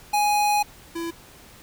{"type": "tone pair in turn", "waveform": "square", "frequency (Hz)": [831, 335], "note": ["G#5", "E4"], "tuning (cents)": [1, 28], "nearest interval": "octave + major third", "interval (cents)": 1573, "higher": "first", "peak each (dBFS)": [-19, -28], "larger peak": "first", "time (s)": [[0.13, 0.63], [0.95, 1.11]], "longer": "first", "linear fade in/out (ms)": 10, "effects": ["pink hiss -48 dBFS RMS until 1.62 s"]}